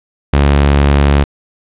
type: tone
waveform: sawtooth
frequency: 71 Hz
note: C#2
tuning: 42 cents sharp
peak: -3 dBFS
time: 0.33-1.24 s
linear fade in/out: 5 ms
effects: resampled to 8000 Hz + 7-bit